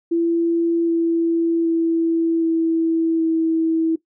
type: tone with pitch steps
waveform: sine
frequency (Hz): 336.1 / 333.2 / 330.3 / 327.5 / 324.7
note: E4 / E4 / E4 / E4 / E4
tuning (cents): +34 / +19 / +4 / -11 / -26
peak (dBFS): -15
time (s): 0.11-3.96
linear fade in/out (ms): 10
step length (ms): 770
effects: noise-tail reverb RT60 0.1 s tail -17 dB re dry